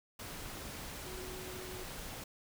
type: tone in noise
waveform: sine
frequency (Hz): 369.1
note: F#4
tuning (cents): -4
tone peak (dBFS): -47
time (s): 1.06-1.84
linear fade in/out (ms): 5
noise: pink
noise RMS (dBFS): -45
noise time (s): 0.19-2.24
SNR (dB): -5
effects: none